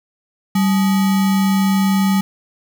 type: tone with sample-and-hold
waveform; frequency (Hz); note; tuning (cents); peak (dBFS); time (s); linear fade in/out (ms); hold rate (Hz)
sine; 193.9; G3; -19; -12; 0.55-2.21; 5; 1050
effects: none